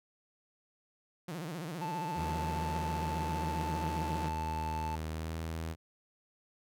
sawtooth tone with vibrato, 164.81 Hz, E3, in tune, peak -34 dBFS, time 1.28-4.29 s, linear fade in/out 5 ms, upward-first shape sine, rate 15 Hz, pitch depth 190 cents each way
triangle tone, 880 Hz, A5, in tune, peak -34 dBFS, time 1.81-4.96 s, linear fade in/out 10 ms
sawtooth tone with pitch glide, 79 to 81.17 Hz, D#2 to E2, +27 to -26 cents, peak -32 dBFS, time 2.15-5.76 s, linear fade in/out 50 ms, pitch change +47 cents, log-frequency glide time 5.09-5.34 s
effects none

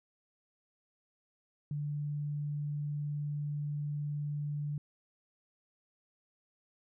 sine tone, 146.83 Hz, D3, in tune, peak -33 dBFS, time 1.71-4.78 s, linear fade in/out 2 ms, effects none

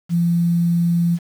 sine tone with quantisation, 171 Hz, F3, 36 cents flat, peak -14 dBFS, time 0.09-1.19 s, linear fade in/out 50 ms, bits 7, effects none

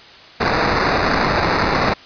blue noise with sample-and-hold, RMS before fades -17 dBFS, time 0.4-1.94 s, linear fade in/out 10 ms, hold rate 3150 Hz, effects white hiss -41 dBFS RMS until 2.05 s + resampled to 11025 Hz

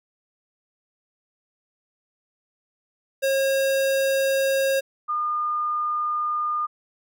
square / sine tone pair in turn, 541 / 1214.5 Hz, C#5 / D#6, -42 / -42 cents, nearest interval octave + major second, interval 1400 cents, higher second, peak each -20 / -22 dBFS, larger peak first, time 3.22-4.81 / 5.08-6.67 s, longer neither, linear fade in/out 20 ms, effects none

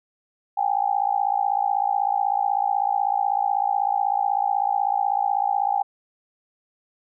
sine tone with amplitude modulation, 805 Hz, G5, 46 cents sharp, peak -15 dBFS, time 0.57-5.83 s, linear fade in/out 10 ms, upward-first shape sine, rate 56.1 Hz, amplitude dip 100%, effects none

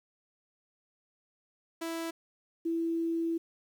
sawtooth / sine tone pair in turn, 330 / 331.6 Hz, E4 / E4, +2 / +10 cents, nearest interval unison, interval 8 cents, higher second, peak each -30 / -28 dBFS, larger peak second, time 1.81-2.11 / 2.65-3.38 s, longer second, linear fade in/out 10 ms, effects 10-bit

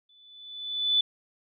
sine tone with exponential growth, 3487 Hz, A7, 16 cents flat, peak -18 dBFS, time 0.09-1.01 s, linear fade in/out 5 ms, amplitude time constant 200 ms, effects none

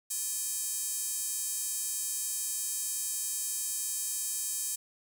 square tone with high-pass filter, 349.2 Hz, F4, in tune, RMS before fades -34 dBFS, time 0.1-4.76 s, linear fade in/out 10 ms, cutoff 8000 Hz, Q 2.3, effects none

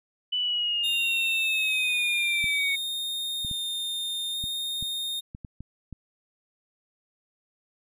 sine linear sweep, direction down, 2992 to 2217 Hz, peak -24 dBFS, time 0.32-2.76 s, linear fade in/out 10 ms
45% pulse tone with vibrato, 3662 Hz, A#7, 32 cents flat, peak -28 dBFS, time 0.83-5.21 s, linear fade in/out 20 ms, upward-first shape square, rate 0.57 Hz, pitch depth 9 cents each way
clicks, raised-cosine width 5 ms, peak -26 dBFS, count 9, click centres 2.442 / 3.448 / 3.513 / 4.44 / 4.826 / 5.349 / 5.448 / 5.606 / 5.927 s
effects none

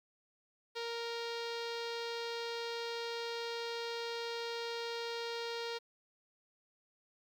sawtooth tone with low-pass filter, 466.2 Hz, A#4, in tune, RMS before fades -40 dBFS, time 0.75-5.79 s, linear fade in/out 20 ms, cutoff 4300 Hz, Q 3.1, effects 11-bit

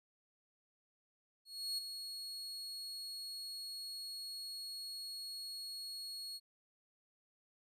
40% pulse tone with ADSR envelope, 4322 Hz, C#8, 45 cents flat, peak -34 dBFS, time 1.45-6.4 s, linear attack 330 ms, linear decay 11 ms, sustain -8 dB, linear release 41 ms, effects resampled to 32000 Hz

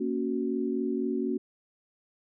sine chord, F# major, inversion first, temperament equal, 233.1 / 277.2 / 370 Hz, A#3 / C#4 / F#4, 0 / 0 / 0 cents, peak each -31 dBFS, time 0-1.38 s, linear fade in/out 10 ms, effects none

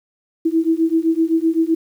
sine beating tone pair, 322.3 / 330.1 Hz, E4 / E4, -39 / +2 cents, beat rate 7.8 Hz, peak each -17 dBFS, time 0.45-1.75 s, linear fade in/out 10 ms, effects 8-bit

